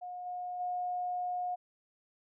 sine tone with level steps, 720 Hz, F#5, 47 cents flat, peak -39 / -36 / -32 dBFS, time 0.01-1.56 s, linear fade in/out 20 ms, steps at 0.25 / 0.59 s, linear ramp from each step 20 ms, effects none

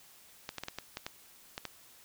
clicks, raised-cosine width 0.2 ms, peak -20 dBFS, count 9, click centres 0.491 / 0.583 / 0.636 / 0.684 / 0.786 / 0.971 / 1.065 / 1.579 / 1.653 s, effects white hiss -58 dBFS RMS until 2.04 s

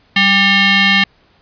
sine tone with frequency modulation, 193.8 Hz, G3, 20 cents flat, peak -8 dBFS, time 0.16-1.04 s, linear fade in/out 5 ms, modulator 991 Hz, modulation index 3.4, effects pink hiss -53 dBFS RMS until 1.41 s + resampled to 11025 Hz

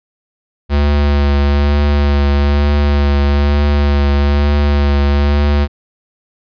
square tone with vibrato, 71.8 Hz, D2, 39 cents flat, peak -10 dBFS, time 0.69-5.68 s, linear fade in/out 50 ms, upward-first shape triangle, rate 1.1 Hz, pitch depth 23 cents each way, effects resampled to 11025 Hz

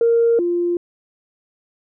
sine tone pair in turn, 464.6 / 348.1 Hz, A#4 / F4, -6 / -6 cents, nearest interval perfect fourth, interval 500 cents, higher first, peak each -11 / -16 dBFS, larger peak first, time 0.01-0.39 / 0.39-0.77 s, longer neither, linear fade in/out 2 ms, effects tanh soft clip ceiling -7 dBFS

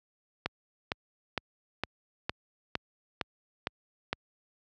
click train, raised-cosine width 0.3 ms, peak -13 dBFS, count 9, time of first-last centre 0.46-4.13 s, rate 2.18 Hz, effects high-pass 60 Hz 12 dB/octave

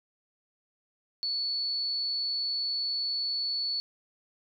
sine tone, 4435 Hz, C#8, in tune, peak -28 dBFS, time 1.23-3.8 s, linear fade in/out 0 ms, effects none

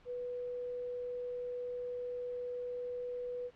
sine tone, 492 Hz, B4, 7 cents flat, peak -37 dBFS, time 0.05-3.51 s, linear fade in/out 50 ms, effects pink hiss -63 dBFS RMS until 3.55 s + low-pass 3000 Hz 12 dB/octave

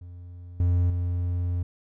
triangle tone with level steps, 88.2 Hz, F2, 18 cents sharp, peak -37 / -17 / -22 dBFS, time 0.01-1.63 s, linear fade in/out 5 ms, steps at 0.6 / 0.9 s, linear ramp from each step 2 ms, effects none

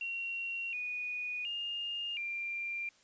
sine tone with pitch steps, 2744 / 2467 / 2825 / 2380 Hz, F7 / D#7 / F7 / D7, -31 / -15 / +19 / +22 cents, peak -35 dBFS, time 0.01-2.89 s, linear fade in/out 2 ms, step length 720 ms, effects white hiss -65 dBFS RMS until 3.03 s + resampled to 16000 Hz

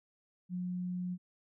sine tone, 180 Hz, F#3, 47 cents flat, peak -34 dBFS, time 0.49-1.18 s, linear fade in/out 50 ms, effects none

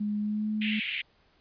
sine tone with pitch glide, 208.5 to 214.1 Hz, G#3 to A3, +7 to -47 cents, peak -27 dBFS, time 0-0.8 s, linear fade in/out 10 ms, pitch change +46 cents, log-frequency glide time 0.19-0.49 s
pink band-pass noise, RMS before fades -33 dBFS, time 0.61-1.02 s, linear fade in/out 10 ms, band 2100 to 3100 Hz, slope 48 dB/octave
effects pink hiss -65 dBFS RMS until 1.4 s + resampled to 11025 Hz

